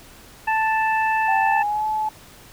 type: harmonic tone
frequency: 880 Hz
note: A5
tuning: in tune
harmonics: 1 / 2 / 3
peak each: -19 / -24 / -28 dBFS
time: 0.47-1.63 s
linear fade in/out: 10 ms
type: tone with pitch glide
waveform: sine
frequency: 786 to 862.1 Hz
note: G5 to A5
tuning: +4 to -36 cents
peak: -20 dBFS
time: 1.28-2.09 s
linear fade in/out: 5 ms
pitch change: +160 cents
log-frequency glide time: 1.43-1.85 s
effects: pink hiss -46 dBFS RMS until 2.52 s